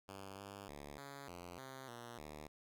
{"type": "tone with pitch steps", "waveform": "5% pulse", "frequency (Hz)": [97.3, 99.7, 72.4, 139.8, 87.8, 132.4, 118.9, 75.2], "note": ["G2", "G2", "D2", "C#3", "F2", "C3", "A#2", "D2"], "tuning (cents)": [-12, 30, -24, 15, 10, 21, 35, 42], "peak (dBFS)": -38, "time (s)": [0.08, 2.48], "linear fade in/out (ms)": 10, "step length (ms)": 300, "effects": []}